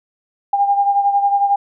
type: beating tone pair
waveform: sine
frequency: 802 / 813 Hz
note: G5 / G#5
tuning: +39 / -37 cents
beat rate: 11 Hz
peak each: -13 / -20 dBFS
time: 0.53-1.56 s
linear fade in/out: 5 ms
effects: none